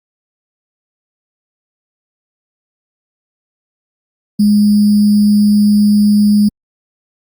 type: tone with sample-and-hold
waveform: sine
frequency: 207.7 Hz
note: G#3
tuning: in tune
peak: -6 dBFS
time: 4.39-6.49 s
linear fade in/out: 10 ms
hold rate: 4900 Hz
effects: Opus 32 kbps